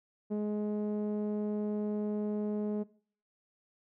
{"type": "tone with low-pass filter", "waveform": "sawtooth", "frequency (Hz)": 209.7, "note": "G#3", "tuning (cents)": 17, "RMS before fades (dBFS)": -33, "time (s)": [0.3, 2.84], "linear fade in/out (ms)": 20, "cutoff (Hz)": 460, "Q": 1.3, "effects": ["noise-tail reverb RT60 0.5 s tail -21 dB re dry"]}